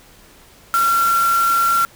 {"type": "tone in noise", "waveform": "sine", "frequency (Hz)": 1367, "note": "F6", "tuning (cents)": -37, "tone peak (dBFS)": -13, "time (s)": [0.74, 1.85], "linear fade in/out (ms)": 0, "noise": "white", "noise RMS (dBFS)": -27, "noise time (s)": [0.74, 1.85], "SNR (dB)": 11, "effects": ["pink hiss -47 dBFS RMS until 1.95 s"]}